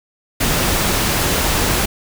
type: noise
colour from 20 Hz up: pink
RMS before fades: -17 dBFS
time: 0.4-1.86 s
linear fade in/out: 10 ms
effects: none